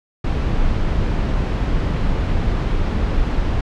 brown noise, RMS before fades -18 dBFS, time 0.24-3.61 s, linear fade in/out 5 ms, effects low-pass 4000 Hz 12 dB/octave

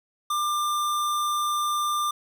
square tone, 1193 Hz, D6, 27 cents sharp, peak -24 dBFS, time 0.3-2.11 s, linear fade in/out 5 ms, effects none

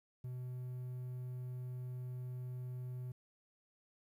triangle tone, 125.7 Hz, B2, 31 cents sharp, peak -39 dBFS, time 0.24-3.12 s, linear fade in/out 5 ms, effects 12-bit

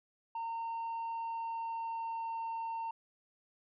sine tone with pitch glide, 916 to 910.7 Hz, A#5 to A#5, -31 to -41 cents, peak -33 dBFS, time 0.35-2.91 s, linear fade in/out 5 ms, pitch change -10 cents, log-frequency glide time 1.12-2.44 s, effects tanh soft clip ceiling -35 dBFS

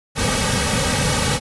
pink noise with comb filter, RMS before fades -19 dBFS, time 0.15-1.4 s, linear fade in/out 50 ms, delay 2.9 ms, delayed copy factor -0.85, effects resampled to 24000 Hz

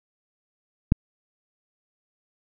click, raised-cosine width 5 ms, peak -4 dBFS, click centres 0.921 s, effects none

